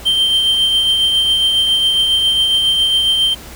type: tone with tremolo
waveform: triangle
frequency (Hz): 3136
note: G7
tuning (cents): 0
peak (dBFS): -8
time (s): 0.05-3.35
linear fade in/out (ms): 20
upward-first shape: triangle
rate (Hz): 7.3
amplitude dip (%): 35
effects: added 60 Hz sine -38 dBFS peak until 3.55 s + pink hiss -35 dBFS RMS until 3.55 s